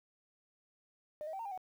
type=tone with pitch steps; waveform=sine; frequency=605 / 635 / 774 / 914 / 802 / 746 Hz; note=D#5 / D#5 / G5 / A#5 / G5 / F#5; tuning=-49 / +35 / -22 / -34 / +39 / +14 cents; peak=-38 dBFS; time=1.21-1.576 s; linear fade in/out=0 ms; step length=61 ms; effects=tanh soft clip ceiling -34 dBFS + 11-bit